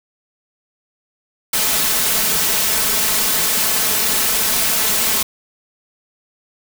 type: noise with comb filter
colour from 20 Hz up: white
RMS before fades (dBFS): -17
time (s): 1.53-5.23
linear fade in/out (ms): 5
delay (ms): 4.6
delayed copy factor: +0.55
effects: none